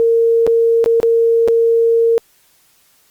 sine tone with dropouts, 460 Hz, A#4, 23 cents flat, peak -9 dBFS, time 0-2.18 s, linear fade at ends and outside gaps 0 ms, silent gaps 0.466-0.475 / 0.842-0.86 / 1.001-1.03 / 1.477-1.484 s, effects white hiss -54 dBFS RMS until 3.1 s + Opus 48 kbps

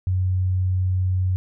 sine tone, 92.5 Hz, F#2, in tune, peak -18 dBFS, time 0.07-1.36 s, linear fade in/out 0 ms, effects none

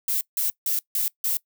violet noise bursts, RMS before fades -24 dBFS, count 5, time 0.08-1.37 s, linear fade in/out 2 ms, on 130 ms, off 160 ms, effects noise-tail reverb RT60 0.1 s tail -22 dB re dry

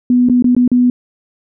sine tone with dropouts, 246.9 Hz, B3, in tune, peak -7 dBFS, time 0.1-0.9 s, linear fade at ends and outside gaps 2 ms, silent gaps 0.288-0.297 / 0.424-0.443 / 0.55-0.565 / 0.678-0.716 s, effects none

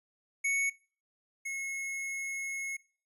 square tone pair in turn, 2217 / 2176 Hz, C#7 / C#7, 0 / -33 cents, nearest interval unison, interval 33 cents, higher first, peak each -28 / -35 dBFS, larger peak first, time 0.44-0.7 / 1.45-2.77 s, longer second, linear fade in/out 10 ms, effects noise-tail reverb RT60 0.4 s tail -22 dB re dry + resampled to 32000 Hz

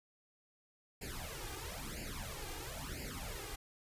pink noise with flanger, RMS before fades -44 dBFS, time 1.01-3.56 s, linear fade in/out 10 ms, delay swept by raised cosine 0.41 to 2.51 ms, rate 1 Hz, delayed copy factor +0.9, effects resampled to 32000 Hz

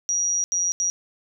sine tone bursts at uneven times, 5760 Hz, F#8, 47 cents flat, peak -20 dBFS, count 3, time 0.09-0.44 / 0.52-0.72 / 0.8-0.9 s, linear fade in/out 0 ms, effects none

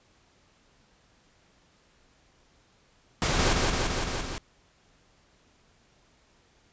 pink noise with echo, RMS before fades -25 dBFS, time 3.22-3.53 s, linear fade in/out 0 ms, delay 170 ms, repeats 5, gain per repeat -2 dB, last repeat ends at 4.38 s, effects pink hiss -63 dBFS RMS until 6.72 s + resampled to 16000 Hz

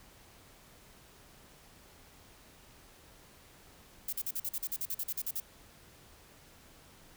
violet noise bursts, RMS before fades -35 dBFS, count 15, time 4.08-5.401 s, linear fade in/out 5 ms, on 47 ms, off 44 ms, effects pink hiss -58 dBFS RMS until 7.16 s

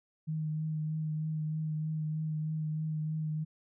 sine tone with vibrato, 155.56 Hz, D#3, in tune, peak -31 dBFS, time 0.27-3.45 s, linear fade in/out 20 ms, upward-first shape triangle, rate 3.2 Hz, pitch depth 21 cents each way, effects none

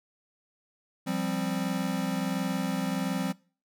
square chord, F suspended second, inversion none, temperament equal, 174.61 / 196 / 261.6 Hz, F3 / G3 / C4, 0 / 0 / 0 cents, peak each -33 dBFS, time 1.06-3.33 s, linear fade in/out 20 ms, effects noise-tail reverb RT60 0.4 s tail -23 dB re dry

